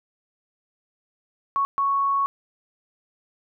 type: tone bursts at uneven times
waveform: sine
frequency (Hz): 1108.7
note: C#6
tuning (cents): 0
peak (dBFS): -19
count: 2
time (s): 1.56-1.65 / 1.78-2.26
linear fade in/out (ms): 0
effects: none